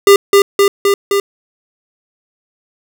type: tone with echo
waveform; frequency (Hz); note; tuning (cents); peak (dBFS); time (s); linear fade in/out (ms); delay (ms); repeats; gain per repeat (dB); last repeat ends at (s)
square; 400; G4; +35; -3; 0.07-0.16; 2; 260; 4; -2; 1.2
effects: none